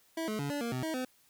25% pulse tone with pitch steps, 325.9 / 215 / 142.4 / 289 / 234.4 / 127.9 / 319.1 / 255.4 Hz, E4 / A3 / C#3 / D4 / A#3 / C3 / D#4 / C4, -20 / -40 / +47 / -28 / +10 / -39 / +44 / -42 cents, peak -29 dBFS, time 0.17-1.05 s, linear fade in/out 5 ms, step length 110 ms, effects white hiss -66 dBFS RMS until 1.29 s

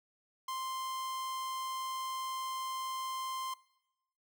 45% pulse tone, 1046.5 Hz, C6, in tune, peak -36 dBFS, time 0.48-3.54 s, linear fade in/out 5 ms, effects noise-tail reverb RT60 0.9 s tail -21 dB re dry

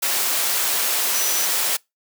sine tone in noise, 5920 Hz, F#8, in tune, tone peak -25 dBFS, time 1.14-1.46 s, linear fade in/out 10 ms, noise white, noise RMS -21 dBFS, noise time 0.02-1.77 s, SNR -7 dB, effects noise-tail reverb RT60 0.2 s tail -25 dB re dry + high-pass 400 Hz 12 dB/octave

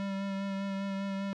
square tone with vibrato, 196 Hz, G3, in tune, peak -33 dBFS, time 0-1.33 s, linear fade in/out 0 ms, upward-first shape sine, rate 5 Hz, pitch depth 17 cents each way, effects low-pass 4000 Hz 12 dB/octave

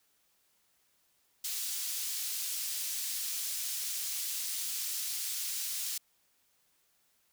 pink high-pass noise, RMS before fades -36 dBFS, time 1.44-5.98 s, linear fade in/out 5 ms, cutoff 4900 Hz, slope 12 dB/octave, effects white hiss -72 dBFS RMS until 7.32 s

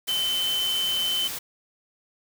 sine tone in noise, 3061 Hz, G7, 42 cents flat, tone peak -23 dBFS, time 0.08-1.28 s, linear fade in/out 10 ms, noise white, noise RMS -33 dBFS, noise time 0.07-1.39 s, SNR +7 dB, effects none

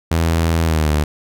sawtooth tone with pitch glide, 82.41 to 75.14 Hz, E2 to D2, 0 to +40 cents, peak -10 dBFS, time 0.11-1.04 s, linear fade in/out 5 ms, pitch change -160 cents, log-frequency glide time 0.63-0.92 s, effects none

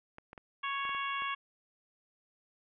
clicks, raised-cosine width 0.5 ms, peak -32 dBFS, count 7, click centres 0.184 / 0.331 / 0.378 / 0.852 / 0.893 / 0.948 / 1.221 s
harmonic tone, 554.4 Hz, C#5, in tune, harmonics 2 / 3 / 4 / 5 / 6, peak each -35 / -41 / -41 / -41 / -45 dBFS, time 0.63-1.35 s, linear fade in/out 10 ms
effects none

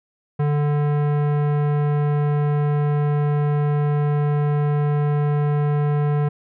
sine tone with tanh clipping, 146.83 Hz, D3, in tune, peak -19 dBFS, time 0.39-6.29 s, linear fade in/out 10 ms, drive 18 dB, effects none

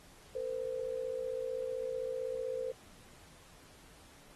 sine tone pair together, 457.7 / 513.4 Hz, A#4 / C5, -32 / -33 cents, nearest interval major second, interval 199 cents, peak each -39 / -36 dBFS, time 0.35-2.72 s, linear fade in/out 5 ms, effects pink hiss -59 dBFS RMS until 4.35 s + AAC 32 kbps

